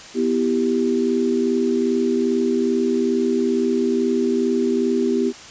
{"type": "chord", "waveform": "sine", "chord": "E minor", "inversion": "second", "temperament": "equal", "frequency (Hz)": [246.9, 329.6, 392], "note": ["B3", "E4", "G4"], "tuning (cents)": [0, 0, 0], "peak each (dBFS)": [-20, -24, -20], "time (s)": [0.14, 5.33], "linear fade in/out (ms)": 50, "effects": ["white hiss -39 dBFS RMS until 5.5 s", "resampled to 16000 Hz"]}